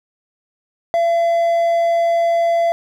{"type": "tone", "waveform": "triangle", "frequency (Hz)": 677, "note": "E5", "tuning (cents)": 46, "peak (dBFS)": -11, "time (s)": [0.94, 2.72], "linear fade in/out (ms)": 0, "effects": []}